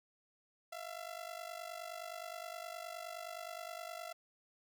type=ring-modulated tone; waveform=sawtooth; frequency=675 Hz; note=E5; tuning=41 cents sharp; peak=-37 dBFS; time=0.72-4.13 s; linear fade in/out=5 ms; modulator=24.8 Hz; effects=none